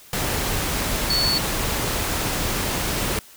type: tone in noise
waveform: sine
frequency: 4435 Hz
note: C#8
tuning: in tune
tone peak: -19 dBFS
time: 1.1-1.38 s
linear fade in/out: 2 ms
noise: pink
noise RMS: -24 dBFS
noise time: 0.13-3.19 s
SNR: +2 dB
effects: white hiss -47 dBFS RMS until 3.36 s

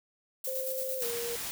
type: noise with tremolo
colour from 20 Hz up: violet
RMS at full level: -35 dBFS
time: 0.44-1.11 s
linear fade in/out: 5 ms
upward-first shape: square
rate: 8.9 Hz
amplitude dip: 35%
type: tone with pitch glide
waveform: sine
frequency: 523.3 to 471.6 Hz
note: C5 to A#4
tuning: 0 to +20 cents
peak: -34 dBFS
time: 0.47-1.36 s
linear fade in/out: 5 ms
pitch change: -180 cents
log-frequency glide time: 0.99-1.05 s
type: noise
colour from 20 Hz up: white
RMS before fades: -37 dBFS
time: 1.02-1.51 s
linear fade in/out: 0 ms
effects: none

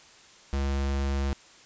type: tone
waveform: square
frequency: 68.9 Hz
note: C#2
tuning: 10 cents flat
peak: -26 dBFS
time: 0.53-1.33 s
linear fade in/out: 0 ms
effects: white hiss -53 dBFS RMS until 1.65 s + resampled to 16000 Hz

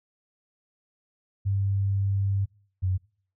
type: tone pair in turn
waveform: sine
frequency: 98.6 / 93.04 Hz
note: G2 / F#2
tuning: +11 / +10 cents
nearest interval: minor second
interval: 101 cents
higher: first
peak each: -22 dBFS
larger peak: neither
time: 1.45-2.46 / 2.82-2.98 s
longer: first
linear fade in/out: 20 ms
effects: noise-tail reverb RT60 0.5 s tail -24 dB re dry

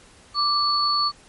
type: tone pair together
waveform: sine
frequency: 1174.7 / 4435 Hz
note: D6 / C#8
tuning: 0 / 0 cents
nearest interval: octave + major seventh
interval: 2300 cents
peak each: -21 dBFS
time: 0.34-1.12 s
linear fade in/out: 50 ms
effects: pink hiss -51 dBFS RMS until 1.28 s + MP3 48 kbps

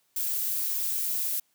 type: noise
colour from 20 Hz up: violet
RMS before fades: -29 dBFS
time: 0.16-1.4 s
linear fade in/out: 5 ms
effects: white hiss -70 dBFS RMS until 1.54 s + high-pass 100 Hz 12 dB/octave

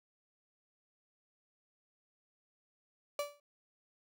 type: tone with exponential decay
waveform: 35% pulse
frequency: 580 Hz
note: D5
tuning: 22 cents flat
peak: -29 dBFS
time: 3.19-3.4 s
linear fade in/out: 2 ms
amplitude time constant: 45 ms
effects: none

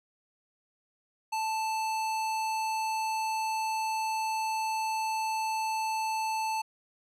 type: tone with low-pass filter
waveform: square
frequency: 880 Hz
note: A5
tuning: in tune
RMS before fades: -31 dBFS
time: 1.32-6.62 s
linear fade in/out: 10 ms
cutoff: 11000 Hz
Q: 0.7
effects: none

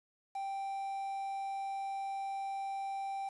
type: tone with quantisation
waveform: triangle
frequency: 784 Hz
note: G5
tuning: in tune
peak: -34 dBFS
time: 0.35-3.29 s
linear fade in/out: 5 ms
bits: 9
effects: resampled to 24000 Hz

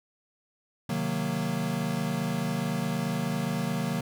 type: chord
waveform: square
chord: C half-diminished seventh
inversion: none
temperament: equal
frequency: 130.81 / 155.56 / 185 / 233.1 Hz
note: C3 / Eb3 / Gb3 / Bb3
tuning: 0 / 0 / 0 / 0 cents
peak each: -37 / -33 / -33 / -33 dBFS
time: 0.89-4.01 s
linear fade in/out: 5 ms
effects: none

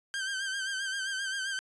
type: tone with vibrato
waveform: sawtooth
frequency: 1568 Hz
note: G6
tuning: in tune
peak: -28 dBFS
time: 0.14-1.59 s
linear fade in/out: 0 ms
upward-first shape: sine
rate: 7.6 Hz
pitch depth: 52 cents each way
effects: resampled to 22050 Hz

